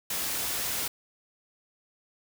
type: noise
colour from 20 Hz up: white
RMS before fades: -31 dBFS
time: 0.1-0.88 s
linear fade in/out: 5 ms
effects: none